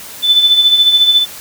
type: tone with tremolo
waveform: sine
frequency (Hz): 3511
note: A7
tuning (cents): -4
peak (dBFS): -4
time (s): 0.22-1.26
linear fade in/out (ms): 50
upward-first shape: sine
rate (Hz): 14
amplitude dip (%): 55
effects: white hiss -31 dBFS RMS until 1.4 s